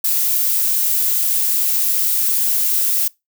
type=noise; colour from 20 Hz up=violet; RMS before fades=-17 dBFS; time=0.04-3.08 s; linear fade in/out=5 ms; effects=noise-tail reverb RT60 0.2 s tail -23 dB re dry